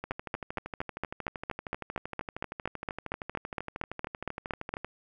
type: two click trains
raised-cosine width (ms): 0.5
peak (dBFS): -21 / -16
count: 63 / 21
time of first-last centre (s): 0.04-4.846 / 0.11-4.74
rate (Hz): 12.9 / 4.32
effects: none